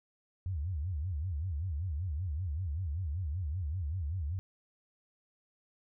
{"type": "tone with vibrato", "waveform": "sine", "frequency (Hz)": 82.41, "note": "E2", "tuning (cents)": 0, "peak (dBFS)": -32, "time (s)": [0.46, 4.39], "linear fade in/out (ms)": 0, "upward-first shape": "sine", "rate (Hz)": 5.2, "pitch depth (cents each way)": 270, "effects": []}